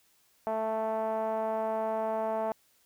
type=tone with low-pass filter; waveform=5% pulse; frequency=220.4 Hz; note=A3; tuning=3 cents sharp; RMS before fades=-31 dBFS; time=0.47-2.52 s; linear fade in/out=0 ms; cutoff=750 Hz; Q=4.6; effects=white hiss -67 dBFS RMS until 2.85 s